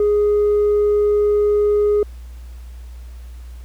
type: tone with tanh clipping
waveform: triangle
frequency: 415.3 Hz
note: G#4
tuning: in tune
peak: -13 dBFS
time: 0-2.03 s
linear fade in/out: 2 ms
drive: 6 dB
effects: added 60 Hz sine -32 dBFS peak until 3.64 s + pink hiss -52 dBFS RMS until 3.64 s